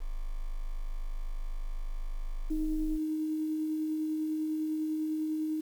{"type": "tone", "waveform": "sine", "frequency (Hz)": 25.96, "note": "G#0", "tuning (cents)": 0, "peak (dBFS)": -31, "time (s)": [0, 2.98], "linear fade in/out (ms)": 20}
{"type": "tone with tremolo", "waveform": "sine", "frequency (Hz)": 311.1, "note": "D#4", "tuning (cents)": 0, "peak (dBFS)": -28, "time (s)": [2.5, 5.61], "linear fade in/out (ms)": 10, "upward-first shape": "triangle", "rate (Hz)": 10, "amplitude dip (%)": 25}
{"effects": ["tanh soft clip ceiling -19 dBFS", "9-bit"]}